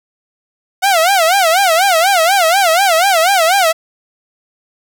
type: tone with vibrato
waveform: sawtooth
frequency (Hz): 717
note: F5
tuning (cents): +45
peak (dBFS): -5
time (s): 0.82-3.73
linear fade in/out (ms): 20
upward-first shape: sine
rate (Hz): 4.1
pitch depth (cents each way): 200
effects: none